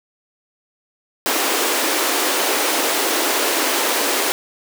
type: high-pass noise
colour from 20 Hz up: pink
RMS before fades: -19 dBFS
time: 1.26-4.32 s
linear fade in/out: 0 ms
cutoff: 280 Hz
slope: 48 dB/octave
effects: none